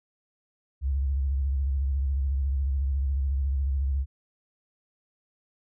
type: tone with vibrato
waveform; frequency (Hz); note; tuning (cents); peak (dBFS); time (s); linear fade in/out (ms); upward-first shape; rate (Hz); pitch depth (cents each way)
sine; 68.2; C#2; -28; -23; 0.81-4.06; 50; square; 14; 72
effects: none